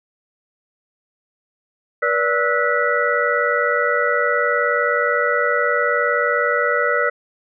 sine tone cluster, 482.7 / 582 / 1305 / 1466 / 1959 Hz, B4 / D5 / E6 / F#6 / B6, -40 / -16 / -18 / -16 / -15 cents, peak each -22 dBFS, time 2.02-7.1 s, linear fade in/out 10 ms, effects none

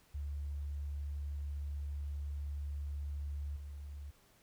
sine tone with level steps, 72 Hz, D2, 34 cents flat, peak -37 / -43 dBFS, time 0.14-4.11 s, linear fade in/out 10 ms, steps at 3.56 s, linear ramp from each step 5 ms, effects pink hiss -67 dBFS RMS until 4.42 s

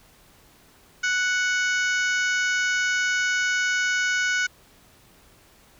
harmonic tone, 740 Hz, F#5, in tune, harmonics 2 / 3 / 4 / 5 / 6 / 7 / 8 / 9, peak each -22 / -29 / -33 / -40 / -40 / -37 / -37 / -35 dBFS, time 1.03-4.47 s, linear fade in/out 10 ms, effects pink hiss -55 dBFS RMS until 5.79 s

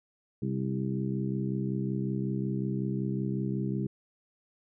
harmonic tone with a mistuned harmonic, 65.41 Hz, C2, in tune, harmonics 2 / 3 / 4 / 5 / 6, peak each -32 / -32 / -41 / -37 / -40 dBFS, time 0.42-3.87 s, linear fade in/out 5 ms, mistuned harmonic 6, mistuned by +20 cents, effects none

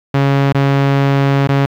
sawtooth tone with dropouts, 138.59 Hz, C#3, in tune, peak -6 dBFS, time 0.14-1.66 s, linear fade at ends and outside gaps 5 ms, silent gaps 0.526-0.546 / 1.474-1.489 s, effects low-pass 3000 Hz 12 dB/octave + 8-bit

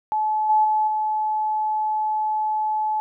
sine tone with level steps, 860 Hz, A5, 40 cents flat, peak -19 / -14 / -17 / -20 dBFS, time 0.12-3 s, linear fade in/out 0 ms, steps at 0.49 / 0.64 / 0.87 s, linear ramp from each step 10 ms, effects none

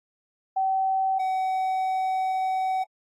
sine / triangle tone pair in turn, 766 / 755 Hz, G5 / F#5, -40 / +35 cents, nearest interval unison, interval 25 cents, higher first, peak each -21 dBFS, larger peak neither, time 0.56-1.19 / 1.19-2.84 s, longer second, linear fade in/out 10 ms, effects AAC 48 kbps

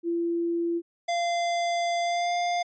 sine tone, 339.6 Hz, F4, 48 cents flat, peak -24 dBFS, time 0.03-0.82 s, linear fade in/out 50 ms
square tone with pitch glide, 690 to 702.1 Hz, F5 to F5, -21 to +9 cents, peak -25 dBFS, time 1.08-2.63 s, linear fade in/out 10 ms, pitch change +30 cents, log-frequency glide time 2.01-2.34 s
effects resampled to 16000 Hz

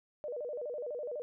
sine tone with vibrato, 540 Hz, C#5, 45 cents flat, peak -36 dBFS, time 0.24-1.22 s, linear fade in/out 0 ms, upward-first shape square, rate 12 Hz, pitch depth 180 cents each way, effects none

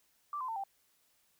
sine tone with pitch steps, 1172 / 1026.2 / 898.5 / 786.7 Hz, D6 / C6 / A5 / G5, -4 / -34 / +36 / +6 cents, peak -35 dBFS, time 0.33-0.638 s, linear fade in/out 2 ms, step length 77 ms, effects white hiss -72 dBFS RMS until 1.39 s

